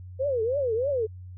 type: tone with vibrato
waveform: sine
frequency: 503 Hz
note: B4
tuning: 32 cents sharp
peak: -23 dBFS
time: 0.19-1.07 s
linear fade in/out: 20 ms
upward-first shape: triangle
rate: 3.2 Hz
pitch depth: 280 cents each way
effects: added 91 Hz sine -39 dBFS peak until 1.37 s